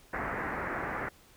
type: low-pass noise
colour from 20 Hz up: white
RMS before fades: -35 dBFS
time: 0.13-1.09 s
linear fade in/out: 5 ms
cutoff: 2000 Hz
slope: 48 dB/octave
effects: pink hiss -59 dBFS RMS until 1.36 s